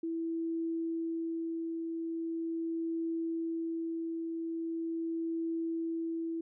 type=tone with tremolo; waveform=sine; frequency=329.6 Hz; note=E4; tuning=in tune; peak=-31 dBFS; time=0.03-6.41 s; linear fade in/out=5 ms; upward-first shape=triangle; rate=0.41 Hz; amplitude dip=30%; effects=none